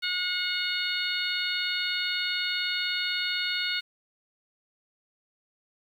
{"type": "harmonic tone with a mistuned harmonic", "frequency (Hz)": 724, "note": "F#5", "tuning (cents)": -38, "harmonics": [2, 3, 4, 5, 6], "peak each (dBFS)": [-33, -33, -33, -33, -33], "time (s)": [0.02, 3.81], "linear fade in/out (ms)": 20, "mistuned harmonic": 5, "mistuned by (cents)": 23, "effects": ["9-bit"]}